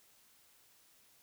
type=silence; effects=white hiss -66 dBFS RMS until 1.22 s